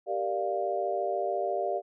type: chord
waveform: sine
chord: G minor seventh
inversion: none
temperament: equal with one note detuned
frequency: 392 / 466.2 / 592.1 / 698.5 Hz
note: G4 / Bb4 / D5 / F5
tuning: 0 / 0 / +14 / 0 cents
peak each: -33 / -36 / -32 / -31 dBFS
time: 0.06-1.82 s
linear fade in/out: 50 ms
effects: none